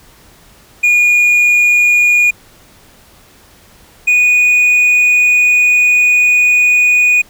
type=tone pair in turn; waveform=triangle; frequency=2441 / 2468 Hz; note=D#7 / D#7; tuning=-34 / -15 cents; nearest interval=unison; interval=19 cents; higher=second; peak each=-5 dBFS; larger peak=neither; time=0.83-2.31 / 4.07-7.22 s; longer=second; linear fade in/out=10 ms; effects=pink hiss -44 dBFS RMS until 7.29 s